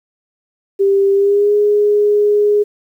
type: tone with pitch glide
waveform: sine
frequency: 394.6 to 414.9 Hz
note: G4 to G#4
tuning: +11 to -2 cents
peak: -9 dBFS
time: 0.79-2.64 s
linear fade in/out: 20 ms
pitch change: +87 cents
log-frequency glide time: 1.13-1.54 s
effects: 8-bit